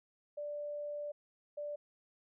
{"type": "tone bursts at uneven times", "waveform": "sine", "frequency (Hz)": 587.3, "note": "D5", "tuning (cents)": 0, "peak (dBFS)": -38, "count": 2, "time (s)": [[0.37, 1.12], [1.57, 1.76]], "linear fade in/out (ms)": 10, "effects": []}